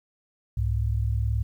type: tone pair together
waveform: sine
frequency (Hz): 66.26 / 105.4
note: C2 / G#2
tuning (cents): +22 / +26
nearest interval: minor sixth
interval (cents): 804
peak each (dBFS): -25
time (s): 0.57-1.43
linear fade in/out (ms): 5
effects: 10-bit

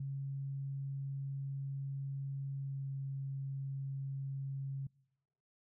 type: tone with pitch glide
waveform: sine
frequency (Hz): 137.4 to 136.45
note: C#3 to C#3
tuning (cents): -15 to -27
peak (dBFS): -37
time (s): 0-4.87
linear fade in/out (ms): 5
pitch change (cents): -12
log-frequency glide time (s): 2.58-2.89
effects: noise-tail reverb RT60 1.0 s tail -26 dB re dry

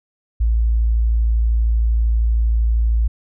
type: tone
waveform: sine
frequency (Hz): 56.4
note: A1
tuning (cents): +44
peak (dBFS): -13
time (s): 0.4-3.08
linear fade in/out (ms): 10
effects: none

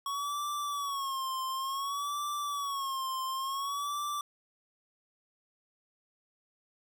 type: tone with vibrato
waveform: square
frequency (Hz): 1108.7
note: C#6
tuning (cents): 0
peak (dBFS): -33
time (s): 0.06-4.21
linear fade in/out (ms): 2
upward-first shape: sine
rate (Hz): 0.56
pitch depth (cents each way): 96
effects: none

